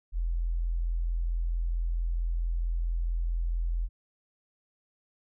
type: tone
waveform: sine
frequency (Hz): 42.25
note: E1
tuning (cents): +43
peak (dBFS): -26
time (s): 0.12-3.89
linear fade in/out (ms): 50
effects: none